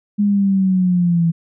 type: linear sweep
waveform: sine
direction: down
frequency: 207.1 to 164.81 Hz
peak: -12 dBFS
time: 0.18-1.32 s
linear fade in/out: 20 ms
effects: none